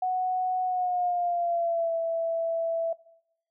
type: tone with pitch glide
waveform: sine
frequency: 739 to 662.2 Hz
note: F#5 to E5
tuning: -2 to +8 cents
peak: -24 dBFS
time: 0.02-2.93 s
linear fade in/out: 5 ms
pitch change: -190 cents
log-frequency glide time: 0.64-1.94 s
effects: noise-tail reverb RT60 0.8 s tail -21 dB re dry